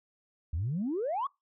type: exponential sweep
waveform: sine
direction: up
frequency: 72.2 to 1170 Hz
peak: -28 dBFS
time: 0.53-1.27 s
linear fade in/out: 5 ms
effects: noise-tail reverb RT60 0.2 s tail -24 dB re dry + tanh soft clip ceiling -25 dBFS